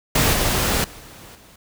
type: noise with level steps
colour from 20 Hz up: pink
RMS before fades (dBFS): -17 / -20 / -40 / -42 / -48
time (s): 0.15-1.56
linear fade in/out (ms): 5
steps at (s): 0.33 / 0.84 / 0.99 / 1.35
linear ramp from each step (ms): 2
effects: none